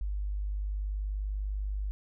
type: tone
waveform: sine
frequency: 50.2 Hz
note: G1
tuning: 42 cents sharp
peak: -30 dBFS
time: 0.01-1.91 s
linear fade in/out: 0 ms
effects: none